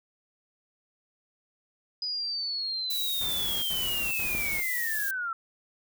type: linear sweep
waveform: sine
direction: down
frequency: 4978 to 1321 Hz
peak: -29 dBFS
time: 2.02-5.33 s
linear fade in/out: 2 ms
type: noise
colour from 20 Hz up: violet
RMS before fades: -33 dBFS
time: 2.9-5.11 s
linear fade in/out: 5 ms
type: noise bursts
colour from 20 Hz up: pink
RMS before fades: -41 dBFS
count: 3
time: 3.21-4.602 s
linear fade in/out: 0 ms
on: 410 ms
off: 81 ms
type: click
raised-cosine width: 2 ms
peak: -23 dBFS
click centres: 4.35 s
effects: none